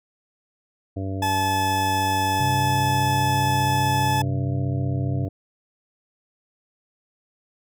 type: harmonic tone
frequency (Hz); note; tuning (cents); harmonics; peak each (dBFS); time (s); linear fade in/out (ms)
96.3; G2; -30; 1 / 2 / 3 / 4 / 5 / 6 / 7; -27 / -38 / -31 / -40 / -39 / -42 / -38; 0.96-5.29; 10
type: tone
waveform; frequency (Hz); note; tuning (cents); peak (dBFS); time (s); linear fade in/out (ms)
40% pulse; 863; A5; -34; -20; 1.22-4.22; 5
type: tone with vibrato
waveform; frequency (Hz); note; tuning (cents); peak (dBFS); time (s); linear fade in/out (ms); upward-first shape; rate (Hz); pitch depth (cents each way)
sine; 131.4; C3; +8; -23; 2.4-5.25; 0; sine; 16; 26
effects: none